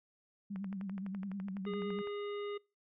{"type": "tone with vibrato", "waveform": "sine", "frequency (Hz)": 194.3, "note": "G3", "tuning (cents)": -15, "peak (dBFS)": -38, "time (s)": [0.5, 2.02], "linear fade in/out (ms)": 10, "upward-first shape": "sine", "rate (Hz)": 9.6, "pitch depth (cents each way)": 79}
{"type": "click train", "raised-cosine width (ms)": 0.5, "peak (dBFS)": -35, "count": 19, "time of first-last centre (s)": [0.56, 2.073], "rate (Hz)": 11.9}
{"type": "harmonic tone", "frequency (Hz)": 410, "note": "G#4", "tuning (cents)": -22, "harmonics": [1, 3, 5, 7, 9], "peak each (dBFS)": [-38, -48, -52, -55, -57], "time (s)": [1.66, 2.58], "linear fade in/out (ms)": 10}
{"effects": ["noise-tail reverb RT60 0.3 s tail -25 dB re dry"]}